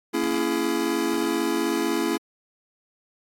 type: chord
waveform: square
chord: A# half-diminished seventh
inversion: none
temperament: just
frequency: 233.1 / 279.7 / 335.6 / 419.5 Hz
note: A#3 / C#4 / E4 / G#4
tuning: 0 / +16 / +31 / +17 cents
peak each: -31 / -29 / -26 / -30 dBFS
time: 0.13-2.18 s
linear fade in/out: 20 ms
effects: AAC 48 kbps